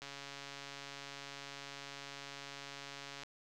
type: click train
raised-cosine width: 0.2 ms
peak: -29 dBFS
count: 451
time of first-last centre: 0.02-3.234 s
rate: 140 Hz
effects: none